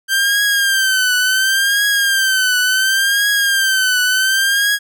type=tone with vibrato; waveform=sawtooth; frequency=1568 Hz; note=G6; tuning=in tune; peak=-9 dBFS; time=0.08-4.79 s; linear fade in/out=50 ms; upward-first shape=triangle; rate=0.7 Hz; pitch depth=98 cents each way; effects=none